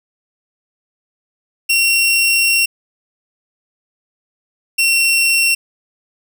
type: tone pair in turn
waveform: sawtooth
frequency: 2735 / 2724 Hz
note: F7 / F7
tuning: -37 / -44 cents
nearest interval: unison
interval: 7 cents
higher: first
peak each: -8 dBFS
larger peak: neither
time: 1.69-2.66 / 4.78-5.55 s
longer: first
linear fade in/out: 10 ms
effects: none